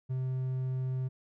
triangle tone, 129.6 Hz, C3, 16 cents flat, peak -28 dBFS, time 0.09-1.09 s, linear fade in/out 20 ms, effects none

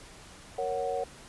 sine chord, F# major, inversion first, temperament equal, 466.2 / 554.4 / 740 Hz, A#4 / C#5 / F#5, 0 / 0 / 0 cents, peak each -33 dBFS, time 0.58-1.04 s, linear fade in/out 5 ms, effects pink hiss -50 dBFS RMS until 1.28 s + resampled to 24000 Hz

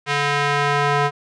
square tone with band-pass filter sweep, 144.1 Hz, D3, 33 cents flat, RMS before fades -19 dBFS, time 0.06-1.11 s, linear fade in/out 50 ms, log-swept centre 2100 to 1100 Hz, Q 0.92, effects resampled to 22050 Hz

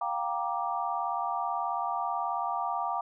sine chord, G minor seventh, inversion third, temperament just, 705.6 / 784 / 940.8 / 1176 Hz, F5 / G5 / Bb5 / D6, +18 / 0 / +16 / +2 cents, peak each -34 dBFS, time 0.01-3.01 s, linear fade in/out 5 ms, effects none

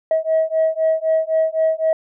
sine beating tone pair, 638 / 641.9 Hz, D#5 / E5, +43 / -46 cents, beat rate 3.9 Hz, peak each -17 dBFS, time 0.11-1.93 s, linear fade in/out 2 ms, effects tanh soft clip ceiling -10 dBFS

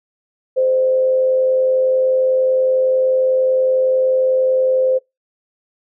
sine tone with frequency modulation, 518 Hz, C5, 17 cents flat, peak -12 dBFS, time 0.56-4.99 s, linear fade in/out 20 ms, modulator 91 Hz, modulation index 0.25, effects noise-tail reverb RT60 0.2 s tail -25 dB re dry

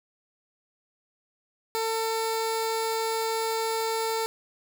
15% pulse tone with notch filter, 448.3 Hz, A4, 32 cents sharp, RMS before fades -28 dBFS, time 1.75-4.26 s, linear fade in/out 0 ms, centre 1600 Hz, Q 1.6, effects none

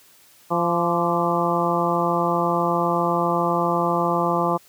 harmonic tone with a mistuned harmonic, 172.3 Hz, F3, 23 cents flat, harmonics 1 / 2 / 3 / 4 / 5 / 6 / 7, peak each -26 / -26 / -26 / -26 / -26 / -26 / -26 dBFS, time 0.5-4.58 s, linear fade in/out 20 ms, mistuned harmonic 7, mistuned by -48 cents, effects white hiss -53 dBFS RMS until 4.68 s + high-pass 80 Hz 12 dB/octave

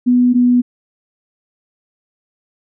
sine tone pair in turn, 246.9 / 245.8 Hz, B3 / B3, 0 / -8 cents, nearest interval unison, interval 8 cents, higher first, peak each -8 dBFS, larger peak neither, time 0.06-0.34 / 0.34-0.62 s, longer neither, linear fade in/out 20 ms, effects none

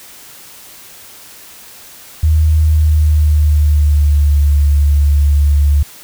sine tone with pitch glide, 77.9 to 72.26 Hz, D#2 to D2, +3 to -27 cents, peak -7 dBFS, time 2.23-5.83 s, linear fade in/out 5 ms, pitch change -130 cents, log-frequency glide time 2.62-4.42 s, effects white hiss -37 dBFS RMS until 6.03 s

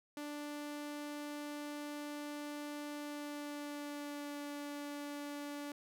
sawtooth tone with pitch glide, 293.7 to 289.5 Hz, D4 to D4, 0 to -25 cents, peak -38 dBFS, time 0.17-5.72 s, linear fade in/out 2 ms, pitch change -25 cents, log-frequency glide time 2.96-4.37 s, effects none

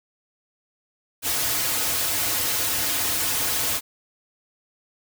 white noise with comb filter, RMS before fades -24 dBFS, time 1.22-3.81 s, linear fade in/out 50 ms, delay 5.1 ms, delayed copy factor -1, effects none

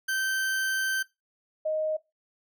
40% pulse / sine tone pair in turn, 1552 / 623.1 Hz, G6 / D#5, -18 / +2 cents, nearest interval octave + major third, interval 1580 cents, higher first, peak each -25 dBFS, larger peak neither, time 0.08-1.03 / 1.65-1.97 s, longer first, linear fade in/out 10 ms, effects noise-tail reverb RT60 0.2 s tail -19 dB re dry

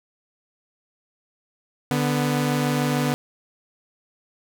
sawtooth tone pair together, 146.81 / 246.9 Hz, D3 / B3, 0 / 0 cents, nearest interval major sixth, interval 900 cents, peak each -19 dBFS, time 1.91-3.14 s, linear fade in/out 0 ms, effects none

